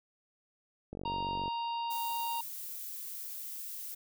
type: click train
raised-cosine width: 2 ms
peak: -28 dBFS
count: 27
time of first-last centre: 0.93-1.48 s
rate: 47.3 Hz
type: harmonic tone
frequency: 932.3 Hz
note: A#5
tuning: in tune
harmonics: 1 / 3 / 4 / 5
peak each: -33 / -44 / -49 / -51 dBFS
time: 1.05-2.41 s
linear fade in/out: 5 ms
type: noise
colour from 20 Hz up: violet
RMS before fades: -42 dBFS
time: 1.9-3.95 s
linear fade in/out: 10 ms
effects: none